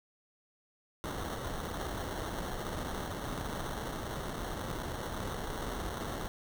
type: noise with sample-and-hold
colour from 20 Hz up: pink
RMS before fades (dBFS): -38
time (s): 1.04-6.28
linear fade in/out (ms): 0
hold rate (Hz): 2450
effects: none